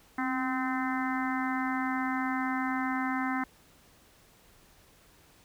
harmonic tone with a mistuned harmonic, 257.7 Hz, C4, 26 cents flat, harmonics 1 / 3 / 4 / 5 / 6 / 7 / 8, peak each -31 / -36 / -37 / -38 / -39 / -39 / -40 dBFS, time 0.18-3.44 s, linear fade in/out 5 ms, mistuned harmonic 1, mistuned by +40 cents, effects pink hiss -60 dBFS RMS until 5.44 s

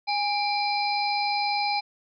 harmonic tone with a mistuned harmonic, 822 Hz, G#5, 18 cents flat, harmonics 1 / 3 / 5 / 6, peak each -25 / -30 / -32 / -33 dBFS, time 0.07-1.81 s, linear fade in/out 20 ms, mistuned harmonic 3, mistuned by -74 cents, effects none

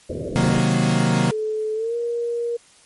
white low-pass noise, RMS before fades -28 dBFS, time 0.09-0.6 s, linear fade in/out 10 ms, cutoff 610 Hz, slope 96 dB/octave
40% pulse chord, C half-diminished seventh, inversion none, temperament equal, 130.81 / 155.56 / 185 / 233.1 Hz, C3 / Eb3 / Gb3 / Bb3, 0 / 0 / 0 / 0 cents, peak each -21 dBFS, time 0.36-1.31 s, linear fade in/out 0 ms
sine tone with pitch glide, 432.7 to 471.9 Hz, A4 to A#4, -29 to +21 cents, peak -21 dBFS, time 1.31-2.57 s, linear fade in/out 10 ms, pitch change +150 cents, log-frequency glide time 1.74-1.95 s
effects white hiss -52 dBFS RMS until 2.85 s + MP3 48 kbps

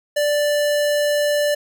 square tone, 587.3 Hz, D5, in tune, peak -17 dBFS, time 0.16-1.55 s, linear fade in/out 10 ms, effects none

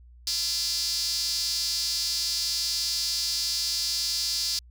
sawtooth tone with high-pass filter, 340.7 Hz, F4, 43 cents flat, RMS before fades -28 dBFS, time 0.27-4.59 s, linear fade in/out 2 ms, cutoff 4800 Hz, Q 5.5, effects added 60 Hz sine -48 dBFS peak until 4.7 s

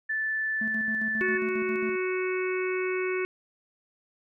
sine tone with vibrato, 1754 Hz, A6, 6 cents flat, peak -26 dBFS, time 0.09-1.38 s, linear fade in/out 10 ms, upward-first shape sine, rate 20 Hz, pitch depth 8 cents each way
triangle tone with tremolo, 220 Hz, A3, in tune, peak -29 dBFS, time 0.61-1.96 s, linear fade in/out 5 ms, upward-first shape square, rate 7.4 Hz, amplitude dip 60%
harmonic tone, 370.1 Hz, F#4, in tune, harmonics 1 / 3 / 4 / 5 / 6 / 7, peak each -27 / -39 / -38 / -42 / -35 / -39 dBFS, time 1.21-3.25 s, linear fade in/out 0 ms
effects none

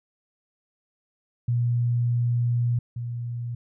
sine tone pair in turn, 120 / 119.41 Hz, B2 / A#2, -49 / +42 cents, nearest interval unison, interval 9 cents, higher first, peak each -20 / -28 dBFS, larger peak first, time 1.48-2.79 / 2.96-3.55 s, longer first, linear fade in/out 5 ms, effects none

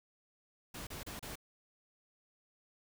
pink noise bursts, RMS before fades -45 dBFS, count 4, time 0.74-1.356 s, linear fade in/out 5 ms, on 130 ms, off 32 ms, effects none

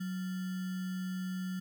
sine tone with sample-and-hold, 185 Hz, F#3, in tune, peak -34 dBFS, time 0-1.6 s, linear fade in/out 10 ms, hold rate 1575 Hz, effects none

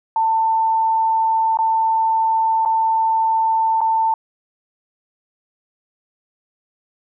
sine tone with dropouts, 893 Hz, A5, 25 cents sharp, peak -14 dBFS, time 0.16-4.14 s, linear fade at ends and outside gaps 2 ms, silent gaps 1.572-1.588 / 2.651-2.658 / 3.807-3.814 s, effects none

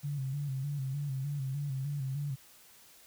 sine tone with vibrato, 138.59 Hz, C#3, in tune, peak -32 dBFS, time 0.03-2.36 s, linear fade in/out 20 ms, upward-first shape square, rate 3.3 Hz, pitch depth 71 cents each way, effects white hiss -58 dBFS RMS until 3.06 s

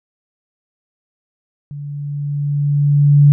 sine tone with level ramp, 144.3 Hz, D3, 30 cents flat, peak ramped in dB -26 to -4 dBFS, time 1.71-3.32 s, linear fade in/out 0 ms, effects none

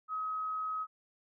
sine tone, 1271 Hz, D#6, 36 cents sharp, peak -33 dBFS, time 0.08-0.87 s, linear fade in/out 50 ms, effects none

